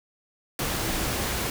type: tone in noise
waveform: sine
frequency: 325.8 Hz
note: E4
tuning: 20 cents flat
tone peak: -35 dBFS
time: 0.81-1.06 s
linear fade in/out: 2 ms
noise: pink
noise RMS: -28 dBFS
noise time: 0.59-1.5 s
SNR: -10 dB
effects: none

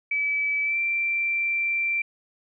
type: tone with pitch glide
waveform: sine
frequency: 2298 to 2352 Hz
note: D7 to D7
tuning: -38 to +2 cents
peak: -22 dBFS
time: 0.11-2.02 s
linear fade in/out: 5 ms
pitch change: +40 cents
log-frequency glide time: 0.63-0.78 s
effects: none

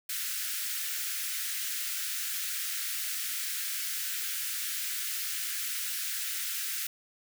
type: high-pass noise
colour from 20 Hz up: white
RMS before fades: -34 dBFS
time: 0.09-6.87 s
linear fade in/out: 5 ms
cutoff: 1400 Hz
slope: 48 dB/octave
effects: none

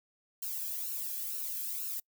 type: noise with flanger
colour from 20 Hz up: violet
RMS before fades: -37 dBFS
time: 0.42-2 s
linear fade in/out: 5 ms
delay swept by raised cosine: 0.72 to 1.23 ms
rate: 2.1 Hz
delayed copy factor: +0.7
effects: noise-tail reverb RT60 0.1 s tail -26 dB re dry

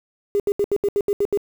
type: tone bursts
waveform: triangle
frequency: 406 Hz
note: G#4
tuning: 39 cents flat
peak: -12 dBFS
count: 9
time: 0.35-1.374 s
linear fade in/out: 0 ms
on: 48 ms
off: 74 ms
effects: tanh soft clip ceiling -14 dBFS + 7-bit

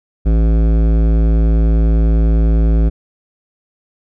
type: tone with hard clipping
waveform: sine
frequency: 55 Hz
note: A1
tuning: in tune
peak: -11 dBFS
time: 0.25-2.9 s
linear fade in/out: 20 ms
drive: 15 dB
effects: none

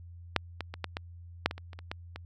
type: clicks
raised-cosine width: 0.3 ms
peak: -7 / -18 / -23 / -16 / -17 / -7 / -20 / -28 / -30 / -29 / -18 / -24 dBFS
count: 12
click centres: 0.363 / 0.607 / 0.74 / 0.843 / 0.969 / 1.46 / 1.511 / 1.58 / 1.732 / 1.79 / 1.915 / 2.16 s
effects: added 86 Hz sine -45 dBFS peak until 2.25 s

